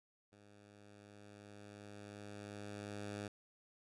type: tone with level ramp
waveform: 10% pulse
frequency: 102.8 Hz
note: G#2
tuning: 17 cents flat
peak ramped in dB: -54 to -34 dBFS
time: 0.32-3.28 s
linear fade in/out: 5 ms
effects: resampled to 24000 Hz